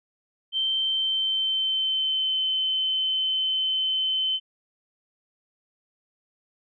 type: tone with pitch glide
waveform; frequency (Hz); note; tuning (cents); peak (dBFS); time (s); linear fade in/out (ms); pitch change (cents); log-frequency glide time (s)
sine; 3117 to 3065; G7 to G7; -11 to -40; -22; 0.52-4.4; 50; -29; 0.77-2.38
effects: none